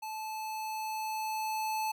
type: tone with level ramp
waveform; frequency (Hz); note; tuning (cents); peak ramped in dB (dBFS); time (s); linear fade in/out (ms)
square; 870; A5; -20; -38 to -31; 0.02-1.92; 10
effects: none